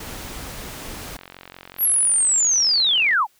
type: noise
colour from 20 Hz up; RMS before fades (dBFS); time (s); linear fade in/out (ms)
pink; -34; 0-1.17; 5
type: click train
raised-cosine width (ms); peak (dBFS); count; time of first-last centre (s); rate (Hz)
0.3; -22; 89; 1.19-3.133; 45.3
type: linear sweep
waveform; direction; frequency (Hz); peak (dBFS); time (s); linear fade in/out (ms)
sine; down; 11800 to 750; -15; 1.78-3.27; 50
effects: white hiss -60 dBFS RMS until 3.39 s